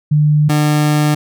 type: tone pair in turn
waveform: sine / 30% pulse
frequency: 150 / 150 Hz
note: D3 / D3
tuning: +37 / +37 cents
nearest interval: unison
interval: 0 cents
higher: neither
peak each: -8 dBFS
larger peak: neither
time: 0.11-0.49 / 0.49-1.15 s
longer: second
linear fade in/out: 10 ms
effects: none